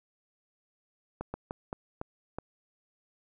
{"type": "slowing click train", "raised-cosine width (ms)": 1, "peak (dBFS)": -21, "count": 6, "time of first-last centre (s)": [1.21, 2.386], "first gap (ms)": 130, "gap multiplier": 1.3, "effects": []}